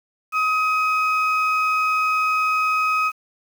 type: tone pair together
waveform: sine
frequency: 1264 / 2528 Hz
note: D#6 / D#7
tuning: +27 / +27 cents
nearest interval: octave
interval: 1200 cents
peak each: -16 / -20 dBFS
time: 0.32-3.12 s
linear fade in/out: 50 ms
effects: tanh soft clip ceiling -15 dBFS + 7-bit